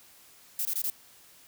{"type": "noise bursts", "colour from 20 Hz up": "violet", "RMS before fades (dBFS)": -30, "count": 4, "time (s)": [0.59, 0.901], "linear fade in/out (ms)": 2, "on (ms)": 62, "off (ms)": 21, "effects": ["white hiss -56 dBFS RMS until 1.47 s"]}